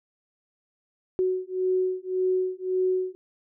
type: beating tone pair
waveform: sine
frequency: 370 / 371.8 Hz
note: F#4 / F#4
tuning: 0 / +8 cents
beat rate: 1.8 Hz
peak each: -26 dBFS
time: 1.19-3.15 s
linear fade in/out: 0 ms
effects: none